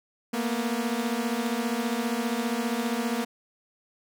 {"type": "beating tone pair", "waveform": "sawtooth", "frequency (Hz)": [227.2, 242.2], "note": ["A#3", "B3"], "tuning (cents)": [-44, -34], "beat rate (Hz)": 15, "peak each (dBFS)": [-25, -25], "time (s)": [0.33, 3.25], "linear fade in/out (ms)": 10, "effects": []}